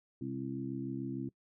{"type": "harmonic tone with a mistuned harmonic", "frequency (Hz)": 66.7, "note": "C2", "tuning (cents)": 34, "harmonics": [2, 3, 4, 5], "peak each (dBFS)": [-42, -44, -39, -42], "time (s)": [0.21, 1.29], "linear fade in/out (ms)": 5, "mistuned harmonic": 2, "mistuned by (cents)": -52, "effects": ["noise-tail reverb RT60 0.1 s tail -21 dB re dry"]}